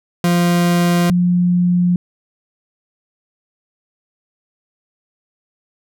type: tone pair in turn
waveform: 40% pulse / sine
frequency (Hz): 174 / 177.35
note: F3 / F3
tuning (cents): -6 / +27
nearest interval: unison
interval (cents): 33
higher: second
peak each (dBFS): -11 / -11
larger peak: neither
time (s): 0.24-1.1 / 1.1-1.96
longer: neither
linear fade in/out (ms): 2
effects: none